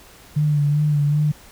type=tone with vibrato; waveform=sine; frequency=147.7 Hz; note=D3; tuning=10 cents sharp; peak=-15 dBFS; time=0.36-1.32 s; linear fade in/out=10 ms; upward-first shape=sine; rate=2.6 Hz; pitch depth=36 cents each way; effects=pink hiss -46 dBFS RMS until 1.51 s